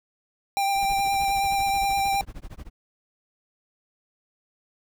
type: tone with vibrato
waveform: square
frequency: 791 Hz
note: G5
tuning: 15 cents sharp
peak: -22 dBFS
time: 0.57-2.21 s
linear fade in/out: 0 ms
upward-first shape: sine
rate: 9.5 Hz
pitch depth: 16 cents each way
type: noise with tremolo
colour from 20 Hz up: brown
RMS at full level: -35 dBFS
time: 0.74-2.7 s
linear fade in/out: 50 ms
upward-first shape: sine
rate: 13 Hz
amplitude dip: 100%
type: clicks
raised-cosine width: 0.3 ms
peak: -30 dBFS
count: 2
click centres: 1.246 / 1.283 s
effects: none